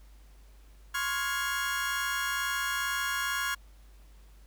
35% pulse chord, Db major seventh, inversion third, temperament equal with one note detuned, 1046.5 / 1108.7 / 1413.1 / 1661.2 Hz, C6 / Db6 / F6 / Ab6, 0 / 0 / +20 / 0 cents, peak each -36 / -36 / -32 / -31 dBFS, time 0.94-3.55 s, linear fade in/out 10 ms, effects added 50 Hz sine -51 dBFS peak until 4.46 s + pink hiss -64 dBFS RMS until 4.46 s

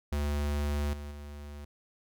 square tone with level steps, 72.9 Hz, D2, 12 cents flat, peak -29 / -39 / -42 dBFS, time 0.12-1.65 s, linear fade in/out 5 ms, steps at 0.93 / 1.11 s, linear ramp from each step 5 ms, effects none

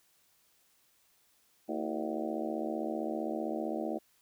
harmonic tone with a mistuned harmonic, 75.5 Hz, D2, 48 cents sharp, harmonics 3 / 4 / 5 / 6 / 7 / 8 / 9 / 10, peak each -39 / -37 / -42 / -44 / -44 / -40 / -42 / -44 dBFS, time 1.68-3.99 s, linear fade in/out 20 ms, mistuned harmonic 4, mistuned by +110 cents, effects white hiss -69 dBFS RMS until 4.21 s

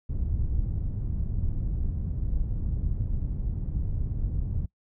pink low-pass noise, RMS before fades -28 dBFS, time 0.09-4.66 s, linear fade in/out 10 ms, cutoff 110 Hz, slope 12 dB/octave, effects noise-tail reverb RT60 0.1 s tail -23 dB re dry

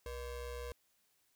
square ring-modulated tone, 272 Hz, C#4, 33 cents flat, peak -39 dBFS, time 0.06-0.72 s, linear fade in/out 0 ms, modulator 209 Hz, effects white hiss -75 dBFS RMS until 1.35 s

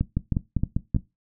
two click trains, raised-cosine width 5 ms, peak -10 / -10 dBFS, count 4 / 5, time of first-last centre 0.01-0.948 / 0.17-0.964 s, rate 3.2 / 5.04 Hz, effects noise-tail reverb RT60 0.2 s tail -17 dB re dry

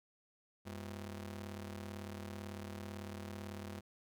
sawtooth ring-modulated tone, 146.2 Hz, D3, 7 cents flat, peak -37 dBFS, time 0.65-3.81 s, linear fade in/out 20 ms, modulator 54.1 Hz, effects none

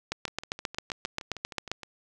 two click trains, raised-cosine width 0.2 ms, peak -23 / -12 dBFS, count 11 / 13, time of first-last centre 0.28-1.833 / 0.12-1.716 s, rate 6.44 / 7.52 Hz, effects none

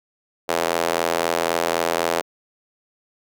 square tone with high-pass filter, 41.94 Hz, E1, 31 cents sharp, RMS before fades -22 dBFS, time 0.48-2.22 s, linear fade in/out 20 ms, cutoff 540 Hz, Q 1.5, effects none

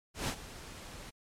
pink noise with ADSR envelope, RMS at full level -32 dBFS, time 0.14-1.11 s, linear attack 140 ms, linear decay 71 ms, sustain -15 dB, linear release 21 ms, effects low-pass 10000 Hz 12 dB/octave + MP3 96 kbps

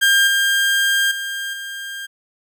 30% pulse tone with level steps, 1600 Hz, G6, 35 cents sharp, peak -9 / -12 / -21 / -25 dBFS, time 0.01-2.07 s, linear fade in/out 20 ms, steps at 0.27 / 1.11 / 1.53 s, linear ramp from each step 5 ms, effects none

